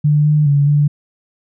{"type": "tone with pitch steps", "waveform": "sine", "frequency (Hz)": [148.7, 150.6, 142.7, 146.5], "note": ["D3", "D3", "D3", "D3"], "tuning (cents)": [22, 44, -49, -4], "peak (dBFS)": -9, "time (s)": [0.04, 0.88], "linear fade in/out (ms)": 10, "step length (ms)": 210, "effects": []}